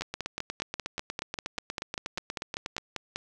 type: two click trains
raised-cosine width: 0.2 ms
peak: -15 / -16 dBFS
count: 17 / 24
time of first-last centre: 0.01-3.16 / 0.02-2.781 s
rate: 5.08 / 8.33 Hz
effects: none